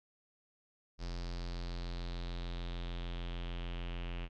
square tone with low-pass filter sweep, 43.38 Hz, F1, 11 cents flat, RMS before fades -40 dBFS, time 0.98-4.29 s, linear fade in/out 50 ms, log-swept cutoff 5000 to 2800 Hz, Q 4.3, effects none

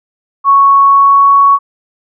sine tone with pitch glide, 1108.7 to 1115.8 Hz, C#6 to C#6, 0 to +11 cents, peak -3 dBFS, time 0.44-1.59 s, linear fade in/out 50 ms, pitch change +11 cents, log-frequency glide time 0.83-1.32 s, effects none

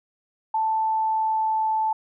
sine tone with pitch glide, 881 to 875.4 Hz, A5 to A5, +2 to -9 cents, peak -20 dBFS, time 0.54-1.93 s, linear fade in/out 5 ms, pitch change -11 cents, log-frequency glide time 0.78-1.78 s, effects none

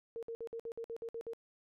sine tone bursts, 460 Hz, A#4, 23 cents flat, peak -39 dBFS, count 10, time 0.16-1.334 s, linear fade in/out 0 ms, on 67 ms, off 56 ms, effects none

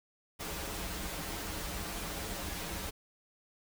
pink noise with comb filter, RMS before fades -39 dBFS, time 0.39-2.91 s, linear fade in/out 20 ms, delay 8 ms, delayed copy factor -0.7, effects none

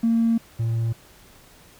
triangle tone pair in turn, 229 / 114.5 Hz, A#3 / A#2, -31 / -31 cents, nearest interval octave, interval 1200 cents, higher first, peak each -13 / -18 dBFS, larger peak first, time 0.03-0.38 / 0.59-0.93 s, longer first, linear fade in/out 10 ms, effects tanh soft clip ceiling -14 dBFS + pink hiss -51 dBFS RMS until 1.79 s

